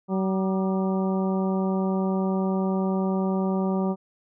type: harmonic tone with a mistuned harmonic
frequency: 190 Hz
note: F#3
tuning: 46 cents sharp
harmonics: 1 / 2 / 3 / 4 / 5 / 6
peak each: -23 / -29 / -33 / -35 / -37 / -39 dBFS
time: 0.08-3.96 s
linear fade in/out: 50 ms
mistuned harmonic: 6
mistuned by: +74 cents
effects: none